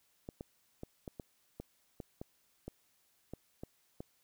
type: clicks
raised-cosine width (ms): 2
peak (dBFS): -29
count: 12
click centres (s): 0.289 / 0.409 / 0.834 / 1.078 / 1.198 / 1.6 / 2.002 / 2.215 / 2.68 / 3.336 / 3.635 / 4.005
effects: white hiss -73 dBFS RMS until 4.23 s